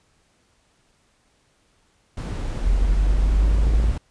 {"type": "noise", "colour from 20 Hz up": "brown", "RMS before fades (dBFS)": -27, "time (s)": [2.17, 3.98], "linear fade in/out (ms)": 5}
{"type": "linear sweep", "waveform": "sine", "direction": "up", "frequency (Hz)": [43.65, 55], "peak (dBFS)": -15, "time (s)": [2.65, 3.92], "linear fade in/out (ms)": 10}
{"type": "clicks", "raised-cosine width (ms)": 2, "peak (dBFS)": -20, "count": 8, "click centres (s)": [3.481, 3.514, 3.585, 3.669, 3.705, 3.737, 3.8, 3.841]}
{"effects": ["pink hiss -63 dBFS RMS until 4.1 s", "resampled to 22050 Hz"]}